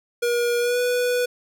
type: tone with pitch glide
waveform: square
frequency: 478.1 to 491.8 Hz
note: A#4 to B4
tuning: +44 to -7 cents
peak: -20 dBFS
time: 0.22-1.26 s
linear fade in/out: 10 ms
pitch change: +49 cents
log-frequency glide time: 0.59-0.79 s
effects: none